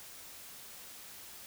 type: silence
effects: white hiss -50 dBFS RMS until 1.46 s